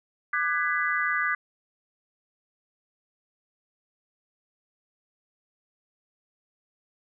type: chord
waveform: sine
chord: G# half-diminished seventh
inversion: second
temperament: just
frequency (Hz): 1196.1 / 1495.1 / 1661.2 / 1993.5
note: D6 / F#6 / G#6 / B6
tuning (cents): +31 / +18 / 0 / +16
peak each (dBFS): -29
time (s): 0.33-1.35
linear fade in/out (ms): 5
effects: none